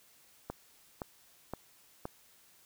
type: click train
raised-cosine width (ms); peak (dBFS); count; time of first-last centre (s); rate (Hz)
1; -23; 4; 0.5-2.054; 1.93
effects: white hiss -63 dBFS RMS until 2.65 s